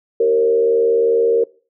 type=tone with frequency modulation; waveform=sine; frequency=462.3 Hz; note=A#4; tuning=14 cents flat; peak=-11 dBFS; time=0.2-1.44 s; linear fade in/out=5 ms; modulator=77.3 Hz; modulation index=0.66; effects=noise-tail reverb RT60 0.4 s tail -23 dB re dry